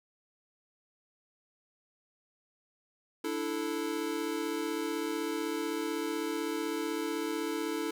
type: chord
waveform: square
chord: D suspended second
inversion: none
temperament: equal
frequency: 293.7 / 329.6 / 440 Hz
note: D4 / E4 / A4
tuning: 0 / 0 / 0 cents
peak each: -38 / -36 / -37 dBFS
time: 3.24-7.91 s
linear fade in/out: 5 ms
effects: none